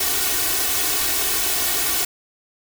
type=noise with comb filter; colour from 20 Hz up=white; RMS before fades=-21 dBFS; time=0-2.05 s; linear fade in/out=5 ms; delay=2.7 ms; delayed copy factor=+0.95; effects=none